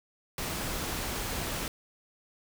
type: noise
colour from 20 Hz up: pink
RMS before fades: -34 dBFS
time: 0.38-1.68 s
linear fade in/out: 2 ms
effects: none